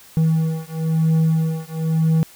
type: beating tone pair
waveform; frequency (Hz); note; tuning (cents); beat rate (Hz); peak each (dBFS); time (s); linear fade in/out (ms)
triangle; 160.1 / 161.1; D#3 / E3; +50 / -39; 1; -17; 0.17-2.23; 0
effects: white hiss -46 dBFS RMS until 2.35 s